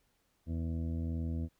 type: harmonic tone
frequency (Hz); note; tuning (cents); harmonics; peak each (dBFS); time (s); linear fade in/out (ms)
82; E2; -9; 1 / 2 / 3 / 4 / 6 / 7 / 8; -34 / -41 / -40 / -48 / -54 / -59 / -59; 0.46-1.49; 50
effects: pink hiss -75 dBFS RMS until 1.59 s